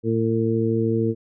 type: harmonic tone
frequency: 113.1 Hz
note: A2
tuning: 48 cents sharp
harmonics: 1 / 2 / 3 / 4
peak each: -24 / -24 / -24 / -24 dBFS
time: 0.03-1.15 s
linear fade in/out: 50 ms
effects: none